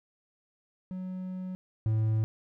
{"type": "tone pair in turn", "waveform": "triangle", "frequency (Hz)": [185, 109.73], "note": ["F#3", "A2"], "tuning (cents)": [0, -4], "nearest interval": "major sixth", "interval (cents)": 904, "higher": "first", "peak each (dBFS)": [-32, -22], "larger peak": "second", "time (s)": [[0.91, 1.55], [1.86, 2.24]], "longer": "first", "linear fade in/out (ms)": 0, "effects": []}